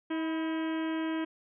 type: harmonic tone with a mistuned harmonic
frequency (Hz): 320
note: D#4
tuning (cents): +49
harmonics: 1 / 2 / 3 / 4 / 5 / 6 / 7 / 8 / 9 / 10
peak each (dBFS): -30 / -42 / -42 / -48 / -44 / -48 / -50 / -51 / -53 / -50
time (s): 0.1-1.25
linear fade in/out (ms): 10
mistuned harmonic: 3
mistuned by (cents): +48
effects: none